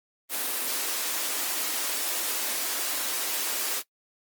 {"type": "high-pass noise", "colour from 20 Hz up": "white", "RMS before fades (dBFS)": -29, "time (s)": [0.29, 3.83], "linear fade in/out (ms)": 50, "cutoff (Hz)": 250, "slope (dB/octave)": 48, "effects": ["noise-tail reverb RT60 0.1 s tail -20 dB re dry", "Opus 24 kbps"]}